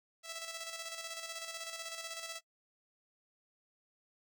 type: tone with tremolo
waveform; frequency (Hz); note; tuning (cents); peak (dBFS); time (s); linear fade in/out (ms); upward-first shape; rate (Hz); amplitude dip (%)
5% pulse; 659.3; E5; 0; -29; 0.23-2.41; 50; square; 16; 45
effects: noise-tail reverb RT60 0.1 s tail -23 dB re dry